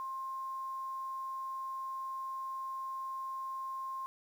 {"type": "tone with quantisation", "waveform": "sine", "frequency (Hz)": 1061, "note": "C6", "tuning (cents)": 24, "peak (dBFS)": -37, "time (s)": [0, 4.06], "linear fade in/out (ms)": 0, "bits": 10, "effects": []}